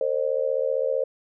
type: tone with amplitude modulation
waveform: sine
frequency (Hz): 530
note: C5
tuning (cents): +22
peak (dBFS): -17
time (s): 0.01-1.04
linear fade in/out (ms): 2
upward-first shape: sine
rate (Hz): 75.5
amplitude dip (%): 100
effects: none